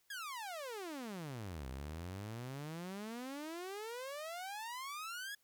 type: exponential two-way sweep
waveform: sawtooth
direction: down then up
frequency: 1700 to 62.9 to 1700 Hz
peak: -39 dBFS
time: 0.1-5.35 s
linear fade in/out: 5 ms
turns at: 1.68 s
effects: white hiss -75 dBFS RMS until 5.43 s